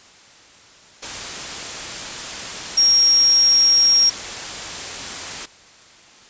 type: tone in noise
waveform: sine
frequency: 5588 Hz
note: F8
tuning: in tune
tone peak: -11 dBFS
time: 2.77-4.1 s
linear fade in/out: 10 ms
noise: white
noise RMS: -29 dBFS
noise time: 1.02-5.46 s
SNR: +15 dB
effects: white hiss -47 dBFS RMS until 6.29 s + resampled to 16000 Hz